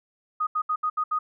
sine tone bursts at uneven times, 1244.5 Hz, D#6, in tune, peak -22 dBFS, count 6, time 0.4-0.47 / 0.55-0.62 / 0.69-0.76 / 0.83-0.9 / 0.97-1.04 / 1.11-1.19 s, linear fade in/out 10 ms, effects none

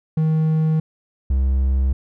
triangle tone pair in turn, 157.7 / 66.3 Hz, D#3 / C2, +24 / +23 cents, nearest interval octave + minor third, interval 1501 cents, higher first, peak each -13 dBFS, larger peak neither, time 0.17-0.8 / 1.3-1.93 s, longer neither, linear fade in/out 5 ms, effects none

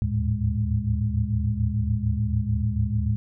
sine tone cluster, 76 / 80.3 / 106.2 / 113 / 206.1 Hz, D#2 / E2 / G#2 / A2 / G#3, -40 / -45 / +39 / +47 / -13 cents, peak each -28 / -32 / -26 / -26 / -30 dBFS, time 0.02-3.16 s, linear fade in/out 0 ms, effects none

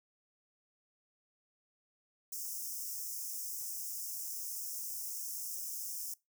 white high-pass noise, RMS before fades -41 dBFS, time 2.32-6.14 s, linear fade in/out 5 ms, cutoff 5200 Hz, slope 96 dB/octave, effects noise-tail reverb RT60 0.2 s tail -22 dB re dry

